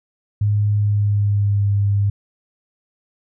sine tone with pitch glide, 103.83 to 100.93 Hz, G#2 to G#2, 0 to -49 cents, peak -14 dBFS, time 0.41-2.1 s, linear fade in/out 5 ms, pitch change -49 cents, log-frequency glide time 0.76-1.68 s, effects none

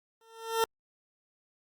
20% pulse tone with exponential growth, 452.5 Hz, A4, 48 cents sharp, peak -17 dBFS, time 0.21-0.64 s, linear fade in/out 1 ms, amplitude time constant 92 ms, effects Opus 48 kbps

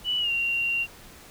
sine tone with pitch glide, 2960 to 2762 Hz, F#7 to F7, 0 to -20 cents, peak -23 dBFS, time 0.04-0.87 s, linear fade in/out 50 ms, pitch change -120 cents, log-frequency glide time 0.19-0.31 s, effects pink hiss -48 dBFS RMS until 1.3 s

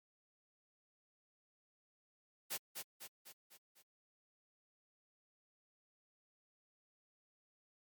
white noise with echo, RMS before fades -40 dBFS, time 2.5-2.58 s, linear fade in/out 20 ms, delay 250 ms, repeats 5, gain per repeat -5 dB, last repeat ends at 3.83 s, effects high-pass 150 Hz 12 dB/octave + MP3 96 kbps

